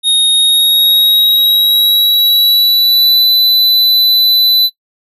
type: tone with pitch glide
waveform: square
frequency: 3729 to 3997 Hz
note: A#7 to B7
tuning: 0 to +20 cents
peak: -7 dBFS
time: 0.03-4.7 s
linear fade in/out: 50 ms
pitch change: +120 cents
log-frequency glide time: 0.31-3.29 s
effects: noise-tail reverb RT60 0.1 s tail -20 dB re dry